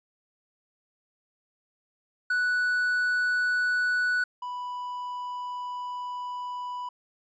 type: tone pair in turn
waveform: triangle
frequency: 1480 / 987.8 Hz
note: F#6 / B5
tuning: 0 / 0 cents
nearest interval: perfect fifth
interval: 700 cents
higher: first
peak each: -21 / -30 dBFS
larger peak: first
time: 2.3-4.24 / 4.42-6.89 s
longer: second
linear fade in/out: 5 ms
effects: resampled to 16000 Hz